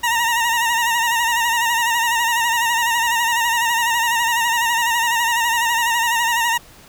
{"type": "tone with vibrato", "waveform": "20% pulse", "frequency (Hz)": 932.3, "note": "A#5", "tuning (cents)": 0, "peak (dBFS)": -11, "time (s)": [0.03, 6.58], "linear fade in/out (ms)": 10, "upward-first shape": "sine", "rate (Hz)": 12, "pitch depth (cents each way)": 57, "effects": ["pink hiss -45 dBFS RMS until 6.88 s"]}